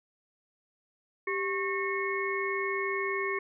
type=harmonic tone with a mistuned harmonic; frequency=364.4 Hz; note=F#4; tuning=26 cents flat; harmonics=1 / 3 / 5 / 6; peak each=-32 / -35 / -36 / -34 dBFS; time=1.27-3.39 s; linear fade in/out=5 ms; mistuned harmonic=1; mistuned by=+130 cents; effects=none